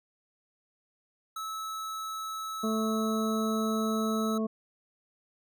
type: tone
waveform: square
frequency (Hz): 1300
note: E6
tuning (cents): -24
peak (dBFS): -35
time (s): 1.36-4.38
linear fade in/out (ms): 5
type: harmonic tone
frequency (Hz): 220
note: A3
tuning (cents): 0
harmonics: 1 / 2 / 3 / 5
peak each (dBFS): -28 / -34 / -38 / -42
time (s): 2.63-4.47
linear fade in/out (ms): 10
effects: none